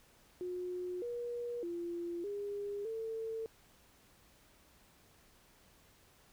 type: tone with pitch steps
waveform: sine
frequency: 360.5 / 478.8 / 344.1 / 406.5 / 447.9 Hz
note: F#4 / A#4 / F4 / G#4 / A4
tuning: -45 / +46 / -26 / -37 / +31 cents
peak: -37 dBFS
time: 0.41-3.46 s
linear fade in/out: 0 ms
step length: 610 ms
effects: pink hiss -65 dBFS RMS until 6.32 s